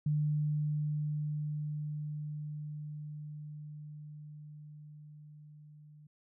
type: tone with level ramp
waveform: sine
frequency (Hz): 150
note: D3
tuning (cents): +37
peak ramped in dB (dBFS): -27 to -53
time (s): 0.06-6.07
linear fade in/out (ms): 5
effects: none